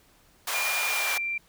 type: high-pass noise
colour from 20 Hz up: pink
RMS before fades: -30 dBFS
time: 0.47-1.18 s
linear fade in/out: 5 ms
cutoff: 660 Hz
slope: 24 dB/octave
type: tone with pitch glide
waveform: sine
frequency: 2408 to 2360 Hz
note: D7 to D7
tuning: +43 to +8 cents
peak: -27 dBFS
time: 0.54-1.38 s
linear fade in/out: 5 ms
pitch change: -35 cents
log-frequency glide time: 0.87-1.11 s
effects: pink hiss -60 dBFS RMS until 1.48 s